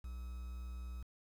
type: tone with quantisation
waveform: triangle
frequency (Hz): 61.74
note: B1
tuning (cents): 0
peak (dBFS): -40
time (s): 0.04-1.03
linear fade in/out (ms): 5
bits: 10
effects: none